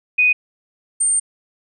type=tone pair in turn; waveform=sine; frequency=2489 / 8748 Hz; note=D#7 / C#9; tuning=0 / -24 cents; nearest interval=octave + minor seventh; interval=2176 cents; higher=second; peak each=-11 / -14 dBFS; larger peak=first; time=0.18-0.33 / 1-1.2 s; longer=second; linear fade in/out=10 ms; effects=none